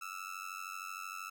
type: tone with amplitude modulation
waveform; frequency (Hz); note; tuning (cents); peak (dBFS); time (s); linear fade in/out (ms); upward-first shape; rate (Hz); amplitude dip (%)
30% pulse; 1318.5; E6; 0; -35; 0.01-1.3; 10; sine; 93; 90
effects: none